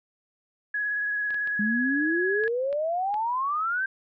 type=tone with vibrato; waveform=sine; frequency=1676 Hz; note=G#6; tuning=15 cents sharp; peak=-25 dBFS; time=0.74-2.48 s; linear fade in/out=5 ms; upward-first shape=triangle; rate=18 Hz; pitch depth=21 cents each way
type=clicks; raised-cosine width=0.3 ms; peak=-27 dBFS; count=7; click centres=1.306 / 1.344 / 1.474 / 2.438 / 2.479 / 2.728 / 3.142 s
type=exponential sweep; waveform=sine; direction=up; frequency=203.4 to 1600 Hz; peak=-24 dBFS; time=1.59-3.86 s; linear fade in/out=5 ms
effects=none